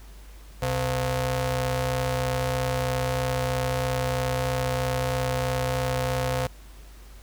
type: ring-modulated tone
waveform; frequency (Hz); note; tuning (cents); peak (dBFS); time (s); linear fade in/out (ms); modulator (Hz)
sawtooth; 192.3; G3; -33; -17; 0.62-6.47; 5; 320
effects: added 50 Hz sine -43 dBFS peak until 7.22 s + pink hiss -53 dBFS RMS until 7.22 s